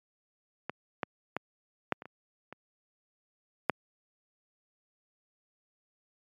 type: clicks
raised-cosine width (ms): 0.5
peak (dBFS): -18 / -14 / -15 / -10 / -28 / -30 / -27 / -8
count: 8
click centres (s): 0.696 / 1.032 / 1.366 / 1.923 / 2.021 / 2.056 / 2.526 / 3.697
effects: high-pass 150 Hz 12 dB/octave + MP3 96 kbps